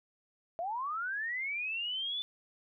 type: linear sweep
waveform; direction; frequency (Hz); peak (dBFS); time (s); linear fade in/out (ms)
sine; up; 648 to 3520; -33; 0.59-2.22; 0
effects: none